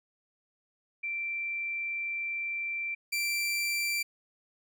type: tone pair in turn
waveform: sine / sawtooth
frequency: 2349 / 2349 Hz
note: D7 / D7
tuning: 0 / 0 cents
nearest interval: unison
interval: 0 cents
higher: neither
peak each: -31 / -25 dBFS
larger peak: second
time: 1.03-2.95 / 3.12-4.03 s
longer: first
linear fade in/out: 10 ms
effects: none